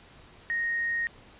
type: tone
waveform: sine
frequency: 1864.7 Hz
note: A#6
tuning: in tune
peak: -26 dBFS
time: 0.5-1.07 s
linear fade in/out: 0 ms
effects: pink hiss -53 dBFS RMS until 1.39 s + resampled to 8000 Hz